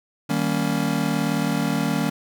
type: chord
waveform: square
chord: Eb dominant seventh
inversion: none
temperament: just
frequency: 155.56 / 194.45 / 233.3 / 280 Hz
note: Eb3 / G3 / Bb3 / Db4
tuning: 0 / -14 / +2 / +18 cents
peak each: -27 dBFS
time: 0.29-2.1 s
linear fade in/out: 10 ms
effects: none